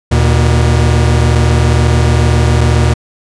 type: tone pair together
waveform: 45% pulse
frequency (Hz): 77.2 / 119.38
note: D#2 / A#2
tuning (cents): -13 / +42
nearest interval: minor sixth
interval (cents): 755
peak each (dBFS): -10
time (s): 0.11-2.94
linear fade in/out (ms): 10
effects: resampled to 22050 Hz